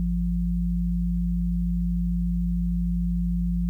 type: tone pair together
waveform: sine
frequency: 53.74 / 174.61 Hz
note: A1 / F3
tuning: -40 / 0 cents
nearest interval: octave + minor sixth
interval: 2040 cents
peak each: -25 / -24 dBFS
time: 0-3.69 s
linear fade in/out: 0 ms
effects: 10-bit